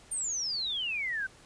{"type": "exponential sweep", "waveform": "sine", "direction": "down", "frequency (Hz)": [9060, 1508], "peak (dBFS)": -30, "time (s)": [0.11, 1.27], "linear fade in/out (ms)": 10, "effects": ["pink hiss -56 dBFS RMS until 1.45 s", "resampled to 22050 Hz"]}